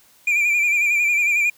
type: tone with vibrato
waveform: triangle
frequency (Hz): 2383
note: D7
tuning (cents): +25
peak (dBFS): -14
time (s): 0.27-1.5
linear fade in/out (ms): 5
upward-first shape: sine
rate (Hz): 11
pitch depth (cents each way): 53
effects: white hiss -54 dBFS RMS until 1.57 s